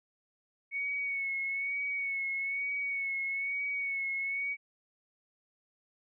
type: tone with vibrato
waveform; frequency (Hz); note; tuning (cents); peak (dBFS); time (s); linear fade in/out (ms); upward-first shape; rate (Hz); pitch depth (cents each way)
sine; 2217; C#7; 0; -31; 0.71-4.57; 50; sine; 1.1; 34
effects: none